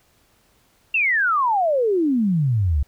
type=exponential sweep; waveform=sine; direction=down; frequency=2770 to 66 Hz; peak=-16 dBFS; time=0.94-2.83 s; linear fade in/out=5 ms; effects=pink hiss -60 dBFS RMS until 2.87 s